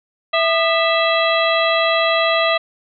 harmonic tone with a mistuned harmonic, 659.3 Hz, E5, in tune, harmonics 1 / 2 / 3 / 4 / 5 / 6, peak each -17 / -20 / -22 / -23 / -24 / -25 dBFS, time 0.33-2.58 s, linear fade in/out 10 ms, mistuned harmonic 2, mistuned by -140 cents, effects none

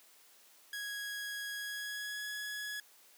sawtooth tone with pitch glide, 1658 to 1683.1 Hz, G#6 to G#6, -3 to +23 cents, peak -35 dBFS, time 0.73-2.8 s, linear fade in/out 2 ms, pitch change +26 cents, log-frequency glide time 1.56-2.25 s, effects white hiss -62 dBFS RMS until 3.17 s + high-pass 300 Hz 12 dB/octave

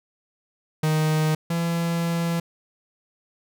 45% pulse tone pair in turn, 155.56 / 168.53 Hz, D#3 / E3, 0 / +39 cents, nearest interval minor second, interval 139 cents, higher second, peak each -19 / -22 dBFS, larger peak first, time 0.83-1.35 / 1.5-2.4 s, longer second, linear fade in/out 5 ms, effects none

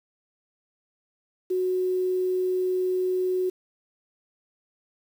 sine tone with quantisation, 368.5 Hz, F#4, 7 cents flat, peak -22 dBFS, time 1.5-3.5 s, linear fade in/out 10 ms, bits 8, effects none

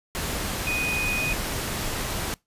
sine tone in noise, 2489 Hz, D#7, in tune, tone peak -25 dBFS, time 0.67-1.33 s, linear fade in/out 0 ms, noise pink, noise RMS -29 dBFS, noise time 0.15-2.34 s, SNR +1 dB, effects noise-tail reverb RT60 0.2 s tail -24 dB re dry + resampled to 32000 Hz

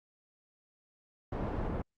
pink low-pass noise, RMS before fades -35 dBFS, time 1.32-1.82 s, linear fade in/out 5 ms, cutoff 850 Hz, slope 12 dB/octave, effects Opus 48 kbps

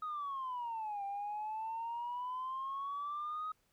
sine exponential two-way sweep, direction down then up, 1266 to 791 to 1266 Hz, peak -36 dBFS, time 0.02-3.52 s, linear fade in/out 5 ms, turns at 1.04 s, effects tanh soft clip ceiling -34 dBFS + pink hiss -75 dBFS RMS until 3.72 s

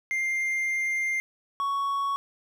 triangle tone pair in turn, 2103 / 1114 Hz, C7 / C#6, +8 / +8 cents, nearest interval major seventh, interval 1100 cents, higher first, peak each -23 dBFS, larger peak neither, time 0.11-1.2 / 1.6-2.16 s, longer first, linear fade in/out 0 ms, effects none

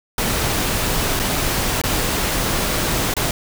pink noise with dropouts, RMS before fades -20 dBFS, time 0.18-3.31 s, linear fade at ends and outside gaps 2 ms, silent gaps 1.193-1.197 / 1.816-1.837 / 3.139-3.166 s, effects none

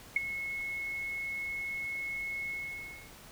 sine tone with ADSR envelope, 2182 Hz, C#7, 28 cents flat, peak -21 dBFS, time 0.16-3.11 s, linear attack 4 ms, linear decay 17 ms, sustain -13 dB, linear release 610 ms, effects pink hiss -52 dBFS RMS until 3.31 s

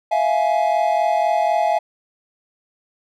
triangle tone cluster, 656 / 700 / 840 Hz, E5 / F5 / G#5, -9 / +4 / +19 cents, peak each -18 dBFS, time 0.11-1.79 s, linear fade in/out 10 ms, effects none

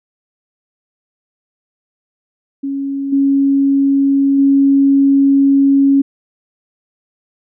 sine tone with level steps, 276.1 Hz, C#4, 7 cents flat, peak -17 / -9 / -7 dBFS, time 2.63-6.02 s, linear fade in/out 10 ms, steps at 3.12 / 4.38 s, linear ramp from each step 10 ms, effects none

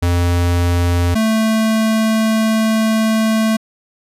square tone pair in turn, 87.31 / 220.5 Hz, F2 / A3, 0 / +4 cents, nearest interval octave + major third, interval 1604 cents, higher second, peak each -13 dBFS, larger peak neither, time 0.02-1.15 / 1.15-3.57 s, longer second, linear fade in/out 10 ms, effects resampled to 32000 Hz

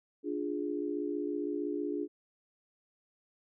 sine chord, D diminished, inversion none, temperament equal, 293.7 / 349.2 / 415.3 Hz, D4 / F4 / Ab4, 0 / 0 / 0 cents, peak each -35 / -37 / -37 dBFS, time 0.23-2.08 s, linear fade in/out 50 ms, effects none

